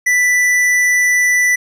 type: tone with hard clipping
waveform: triangle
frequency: 1979 Hz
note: B6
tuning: 3 cents sharp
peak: -12 dBFS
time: 0.06-1.56 s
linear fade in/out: 10 ms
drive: 14 dB
effects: none